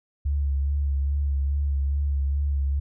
sine tone with vibrato, 70.3 Hz, C#2, 25 cents sharp, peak -21 dBFS, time 0.25-2.8 s, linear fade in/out 10 ms, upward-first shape sine, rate 2.4 Hz, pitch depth 34 cents each way, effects none

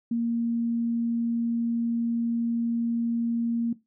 sine tone, 233.1 Hz, A#3, in tune, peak -23 dBFS, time 0.11-3.73 s, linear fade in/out 5 ms, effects noise-tail reverb RT60 0.2 s tail -17 dB re dry

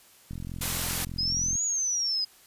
click train, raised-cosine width 5 ms, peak -25 dBFS, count 55, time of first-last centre 0.31-1.554 s, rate 43.4 Hz
white noise, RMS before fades -30 dBFS, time 0.61-1.05 s, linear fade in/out 5 ms
sine exponential two-way sweep, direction up then down, 4967 to 6850 to 4967 Hz, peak -25 dBFS, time 1.18-2.25 s, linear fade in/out 10 ms, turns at 1.63 s
effects white hiss -56 dBFS RMS until 2.46 s + resampled to 32000 Hz

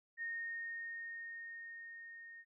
sine tone with level ramp, 1847 Hz, A#6, 16 cents flat, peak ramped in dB -38 to -51 dBFS, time 0.17-2.45 s, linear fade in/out 50 ms, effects none

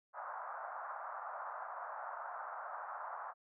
white band-pass noise, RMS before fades -45 dBFS, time 0.13-3.34 s, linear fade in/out 50 ms, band 630 to 1400 Hz, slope 48 dB/octave, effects none

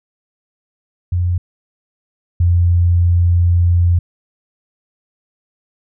sine tone pair in turn, 88.6 / 87.08 Hz, F2 / F2, +25 / -5 cents, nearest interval unison, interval 30 cents, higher first, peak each -13 / -9 dBFS, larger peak second, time 1.12-1.38 / 2.4-3.99 s, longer second, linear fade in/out 5 ms, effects none

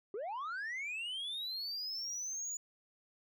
sine linear sweep, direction up, 370.9 to 6950 Hz, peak -35 dBFS, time 0.14-2.57 s, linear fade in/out 2 ms, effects tanh soft clip ceiling -37 dBFS

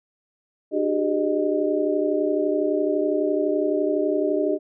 sine tone cluster, 300.8 / 374.8 / 406.7 / 614 Hz, D4 / F#4 / G#4 / D#5, +42 / +22 / -36 / -23 cents, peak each -25 dBFS, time 0.71-4.59 s, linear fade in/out 50 ms, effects none

